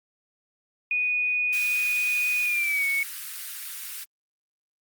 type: tone with pitch glide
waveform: sine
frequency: 2474 to 2217 Hz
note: D#7 to C#7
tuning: -10 to 0 cents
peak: -22 dBFS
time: 0.91-3.03 s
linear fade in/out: 2 ms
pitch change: -190 cents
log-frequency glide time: 2.43-2.86 s
type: high-pass noise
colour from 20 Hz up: white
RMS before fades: -36 dBFS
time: 1.52-4.05 s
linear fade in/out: 20 ms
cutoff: 1400 Hz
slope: 24 dB/octave
effects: Opus 32 kbps